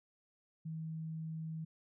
sine tone, 160 Hz, D#3, 49 cents sharp, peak -39 dBFS, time 0.65-1.65 s, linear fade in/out 10 ms, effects none

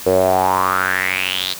sawtooth tone with band-pass filter sweep, 93.2 Hz, F#2, 13 cents sharp, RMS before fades -17 dBFS, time 0.06-1.54 s, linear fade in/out 10 ms, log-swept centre 480 to 4100 Hz, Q 6.1, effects white hiss -32 dBFS RMS until 1.59 s

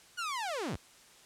sawtooth linear sweep, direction down, 1480 to 38 Hz, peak -30 dBFS, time 0.17-0.77 s, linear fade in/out 20 ms, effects white hiss -58 dBFS RMS until 1.25 s + low-pass 9000 Hz 12 dB/octave

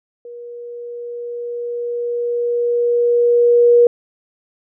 sine tone with level ramp, 478.1 Hz, A#4, 44 cents sharp, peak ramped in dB -31 to -6 dBFS, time 0.25-3.87 s, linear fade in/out 2 ms, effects none

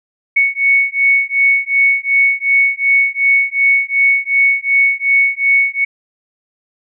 sine beating tone pair, 2217 / 2219.7 Hz, C#7 / C#7, 0 / +2 cents, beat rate 2.7 Hz, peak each -13 / -13 dBFS, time 0.36-5.85 s, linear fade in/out 10 ms, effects none

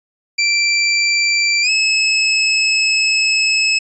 25% pulse tone with pitch glide, 2349 to 2591 Hz, D7 to E7, 0 to -30 cents, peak -9 dBFS, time 0.38-3.79 s, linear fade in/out 10 ms, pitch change +170 cents, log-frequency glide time 1.62-1.7 s, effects resampled to 24000 Hz

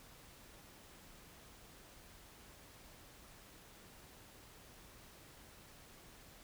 silence, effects pink hiss -59 dBFS RMS until 6.43 s

